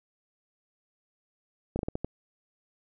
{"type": "slowing click train", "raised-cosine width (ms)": 2, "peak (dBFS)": -17, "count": 6, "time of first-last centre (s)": [1.76, 2.046], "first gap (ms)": 31, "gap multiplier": 1.31, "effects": []}